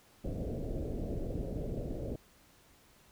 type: low-pass noise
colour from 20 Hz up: pink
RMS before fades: -37 dBFS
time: 0.24-2.16 s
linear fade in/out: 5 ms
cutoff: 620 Hz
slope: 48 dB/octave
effects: pink hiss -63 dBFS RMS until 3.11 s